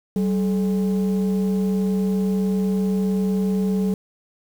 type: tone pair together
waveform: sine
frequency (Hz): 191.54 / 430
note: G3 / A4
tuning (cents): -40 / -40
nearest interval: octave + major second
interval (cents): 1400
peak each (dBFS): -17 / -24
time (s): 0.16-3.94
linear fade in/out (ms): 2
effects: tanh soft clip ceiling -15 dBFS + 7-bit